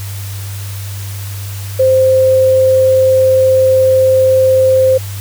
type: tone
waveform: sine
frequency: 522 Hz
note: C5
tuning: 4 cents flat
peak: -6 dBFS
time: 1.79-4.98 s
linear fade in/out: 10 ms
effects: added 99 Hz sine -21 dBFS peak until 5.2 s + white hiss -31 dBFS RMS until 5.2 s